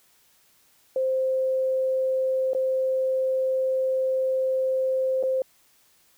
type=tone with dropouts; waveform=sine; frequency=523 Hz; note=C5; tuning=1 cent flat; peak=-21 dBFS; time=0.96-5.42 s; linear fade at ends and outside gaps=2 ms; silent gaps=2.534-2.548 / 5.228-5.235 s; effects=white hiss -61 dBFS RMS until 6.17 s